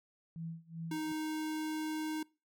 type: tone with tremolo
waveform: sine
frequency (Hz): 164.6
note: E3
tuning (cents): -2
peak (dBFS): -38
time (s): 0.36-1.12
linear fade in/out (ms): 0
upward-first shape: sine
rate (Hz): 2.6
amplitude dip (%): 95
type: tone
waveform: square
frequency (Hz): 311.1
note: D#4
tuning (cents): 0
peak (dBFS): -36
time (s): 0.91-2.23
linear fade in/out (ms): 5
effects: noise-tail reverb RT60 0.3 s tail -24 dB re dry